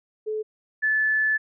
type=tone pair in turn; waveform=sine; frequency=431.1 / 1737.4 Hz; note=A4 / A6; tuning=-35 / -22 cents; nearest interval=2 octaves; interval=2413 cents; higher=second; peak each=-25 / -19 dBFS; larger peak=second; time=0.26-0.43 / 0.82-1.38 s; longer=second; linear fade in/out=20 ms; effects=none